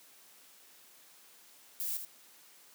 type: noise with echo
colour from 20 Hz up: violet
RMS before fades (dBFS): -36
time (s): 1.8-1.97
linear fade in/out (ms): 0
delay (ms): 79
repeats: 1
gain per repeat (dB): -7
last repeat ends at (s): 2.049
effects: white hiss -59 dBFS RMS until 2.74 s + high-pass 200 Hz 12 dB/octave